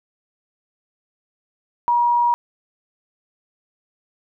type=tone; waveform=sine; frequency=956 Hz; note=A#5; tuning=43 cents sharp; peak=-14 dBFS; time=1.88-2.34 s; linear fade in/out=0 ms; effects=none